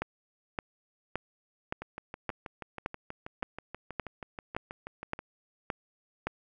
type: two click trains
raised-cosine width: 0.5 ms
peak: -16 / -24 dBFS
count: 12 / 22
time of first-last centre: 0.02-6.27 / 1.82-5.191 s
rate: 1.76 / 6.23 Hz
effects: none